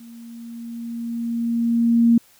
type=tone with level ramp; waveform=sine; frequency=233.1 Hz; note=A#3; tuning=in tune; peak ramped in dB=-39 to -10 dBFS; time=0-2.18 s; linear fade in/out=5 ms; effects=white hiss -54 dBFS RMS until 2.39 s